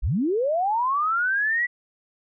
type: linear sweep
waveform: sine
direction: up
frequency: 30.37 to 1975.5 Hz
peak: -20 dBFS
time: 0.02-1.67 s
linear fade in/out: 20 ms
effects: none